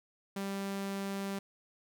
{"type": "tone", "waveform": "sawtooth", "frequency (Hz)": 196.8, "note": "G3", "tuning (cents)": 7, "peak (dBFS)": -31, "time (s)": [0.36, 1.39], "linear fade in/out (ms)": 5, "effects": []}